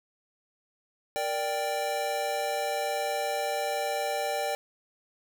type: chord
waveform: square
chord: G minor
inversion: first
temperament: equal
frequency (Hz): 466.2 / 587.3 / 784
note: Bb4 / D5 / G5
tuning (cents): 0 / 0 / 0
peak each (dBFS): -37 / -32 / -32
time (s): 1.16-4.55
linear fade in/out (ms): 0
effects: none